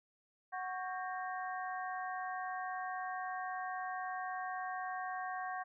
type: harmonic tone with a mistuned harmonic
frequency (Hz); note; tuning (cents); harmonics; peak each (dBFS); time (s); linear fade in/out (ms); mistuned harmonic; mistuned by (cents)
370; F#4; 0; 2 / 3 / 4 / 5; -40 / -44 / -46 / -48; 0.52-5.64; 20; 4; +120
effects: none